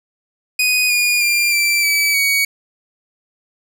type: tone with pitch steps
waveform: sawtooth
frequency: 2489 / 2439 / 2390 / 2343 / 2296 / 2250 Hz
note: D#7 / D#7 / D7 / D7 / D7 / C#7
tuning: 0 / -35 / +30 / -5 / -40 / +25 cents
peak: -10 dBFS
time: 0.59-2.45 s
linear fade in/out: 5 ms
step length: 310 ms
effects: none